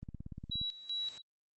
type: click train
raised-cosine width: 5 ms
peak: -31 dBFS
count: 11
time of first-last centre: 0.03-0.615 s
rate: 17.1 Hz
type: noise with exponential growth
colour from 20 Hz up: white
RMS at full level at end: -49 dBFS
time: 0.35-1.18 s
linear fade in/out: 0 ms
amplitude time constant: 180 ms
type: tone with tremolo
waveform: sine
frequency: 3901 Hz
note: B7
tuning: 22 cents flat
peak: -34 dBFS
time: 0.51-1.22 s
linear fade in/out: 10 ms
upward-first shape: square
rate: 2.6 Hz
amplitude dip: 80%
effects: Opus 24 kbps